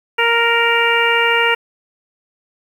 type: harmonic tone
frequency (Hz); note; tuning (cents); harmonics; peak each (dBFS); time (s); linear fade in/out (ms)
466.2; A#4; 0; 1 / 2 / 3 / 4 / 5 / 6; -19 / -19 / -19 / -19 / -19 / -19; 0.18-1.55; 10
effects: 7-bit